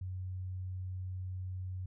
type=tone; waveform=sine; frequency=92.5 Hz; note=F#2; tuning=in tune; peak=-37 dBFS; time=0.01-1.86 s; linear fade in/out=5 ms; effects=none